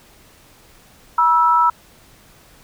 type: tone pair together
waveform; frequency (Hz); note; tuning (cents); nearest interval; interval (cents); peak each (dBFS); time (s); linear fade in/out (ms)
sine; 965.3 / 1318.5; B5 / E6; -40 / 0; perfect fourth; 540; -14; 1.18-1.7; 5
effects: pink hiss -49 dBFS RMS until 2.63 s